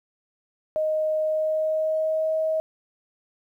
sine tone with pitch glide, 622.3 to 633.9 Hz, D#5 to D#5, 0 to +32 cents, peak -21 dBFS, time 0.76-2.6 s, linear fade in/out 0 ms, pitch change +32 cents, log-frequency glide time 1.22-2.35 s, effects 10-bit

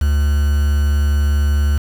triangle tone with quantisation, 72.3 Hz, D2, 27 cents flat, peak -10 dBFS, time 0.01-1.78 s, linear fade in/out 5 ms, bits 5, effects none

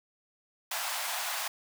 pink high-pass noise, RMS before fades -34 dBFS, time 0.71-1.48 s, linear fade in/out 5 ms, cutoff 660 Hz, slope 48 dB/octave, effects none

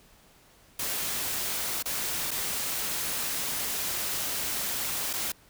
white noise with dropouts, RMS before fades -31 dBFS, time 0.79-5.32 s, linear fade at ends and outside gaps 5 ms, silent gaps 1.826-1.856 / 2.309-2.313 / 5.131-5.135 s, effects pink hiss -58 dBFS RMS until 5.49 s

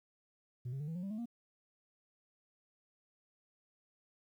sine tone with pitch steps, 123.47 / 135.42 / 148.54 / 162.92 / 178.69 / 196 / 215 / 235.8 Hz, B2 / C#3 / D3 / E3 / F3 / G3 / A3 / A#3, 0 / -40 / +20 / -20 / +40 / 0 / -40 / +20 cents, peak -35 dBFS, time 0.65-1.258 s, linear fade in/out 10 ms, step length 76 ms, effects tanh soft clip ceiling -37 dBFS + 12-bit

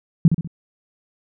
sine tone with echo, 164.81 Hz, E3, in tune, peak -6 dBFS, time 0.25-0.28 s, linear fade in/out 2 ms, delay 65 ms, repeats 3, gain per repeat -7 dB, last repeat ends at 0.475 s, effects none

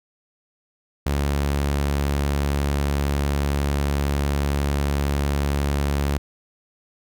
sawtooth tone, 71 Hz, C#2, 42 cents sharp, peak -16 dBFS, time 1.06-6.18 s, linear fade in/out 5 ms, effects none

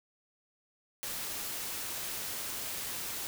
white noise, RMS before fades -38 dBFS, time 1.03-3.27 s, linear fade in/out 0 ms, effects none

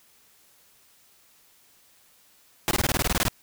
pink noise bursts, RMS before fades -23 dBFS, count 12, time 2.68-3.283 s, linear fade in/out 0 ms, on 31 ms, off 21 ms, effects white hiss -59 dBFS RMS until 3.42 s

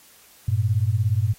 sine beating tone pair, 98 / 115 Hz, G2 / A#2, 0 / -23 cents, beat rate 17 Hz, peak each -21 dBFS, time 0.48-1.34 s, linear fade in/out 5 ms, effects white hiss -52 dBFS RMS until 1.38 s + AAC 48 kbps

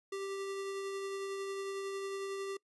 square tone with tremolo, 392 Hz, G4, in tune, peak -37 dBFS, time 0.12-2.57 s, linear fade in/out 5 ms, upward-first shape triangle, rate 11 Hz, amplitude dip 25%, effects noise-tail reverb RT60 0.1 s tail -23 dB re dry + resampled to 24000 Hz

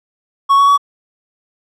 triangle tone with pitch steps, 1108.7 / 1120.3 / 1132 Hz, C#6 / C#6 / C#6, 0 / +18 / +36 cents, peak -5 dBFS, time 0.49-0.778 s, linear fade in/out 20 ms, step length 96 ms, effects none

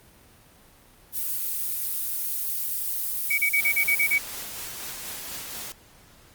violet noise, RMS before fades -28 dBFS, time 1.12-4.17 s, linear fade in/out 50 ms
sine tone bursts, 2264 Hz, C#7, 36 cents sharp, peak -18 dBFS, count 8, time 3.3-4.184 s, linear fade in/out 10 ms, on 79 ms, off 36 ms
white noise with tremolo, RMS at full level -35 dBFS, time 3.58-5.72 s, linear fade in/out 0 ms, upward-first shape sine, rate 4.1 Hz, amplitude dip 25%
effects pink hiss -54 dBFS RMS until 6.34 s + Opus 32 kbps

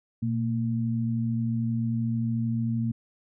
sine tone pair together, 119 / 228.3 Hz, A#2 / A#3, +36 / -36 cents, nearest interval major seventh, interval 1128 cents, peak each -27 dBFS, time 0.22-2.92 s, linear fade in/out 10 ms, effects none

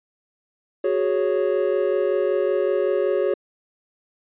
triangle chord, F# suspended second, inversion none, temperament equal, 370 / 415.3 / 554.4 Hz, F#4 / G#4 / C#5, 0 / 0 / 0 cents, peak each -21 dBFS, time 0.84-3.34 s, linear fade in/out 5 ms, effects resampled to 8000 Hz

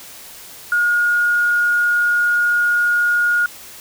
sine tone, 1433 Hz, F6, 44 cents sharp, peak -13 dBFS, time 0.72-3.46 s, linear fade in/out 2 ms, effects white hiss -38 dBFS RMS until 3.8 s

